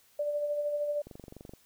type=tone with tremolo; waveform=sine; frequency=587.3 Hz; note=D5; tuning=in tune; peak=-27 dBFS; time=0.19-1.02 s; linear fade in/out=5 ms; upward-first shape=sine; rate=13 Hz; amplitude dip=40%
type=click train; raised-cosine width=2 ms; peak=-32 dBFS; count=12; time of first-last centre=1.07-1.536 s; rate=23.6 Hz
effects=white hiss -64 dBFS RMS until 1.65 s